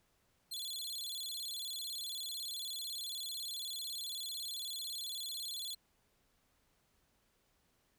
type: tone with vibrato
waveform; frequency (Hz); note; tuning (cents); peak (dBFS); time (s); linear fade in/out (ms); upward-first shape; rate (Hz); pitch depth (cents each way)
sawtooth; 3777; A#7; +22; -37; 0.51-5.75; 10; square; 18; 170
effects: pink hiss -75 dBFS RMS until 7.98 s